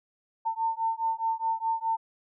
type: beating tone pair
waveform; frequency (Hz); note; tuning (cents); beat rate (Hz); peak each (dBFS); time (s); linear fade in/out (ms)
sine; 899 / 903.8; A5 / A5; +37 / +46; 4.8; -29; 0.45-1.97; 20
effects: none